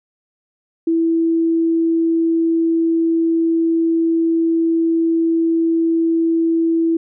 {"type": "tone", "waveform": "sine", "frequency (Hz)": 329.6, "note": "E4", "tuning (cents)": 0, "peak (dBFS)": -13, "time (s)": [0.87, 6.97], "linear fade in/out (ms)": 5, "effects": []}